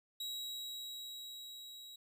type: tone with level ramp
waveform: 40% pulse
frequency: 3856 Hz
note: B7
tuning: 42 cents flat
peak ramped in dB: -38 to -49 dBFS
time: 0.2-1.96 s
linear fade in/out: 5 ms
effects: none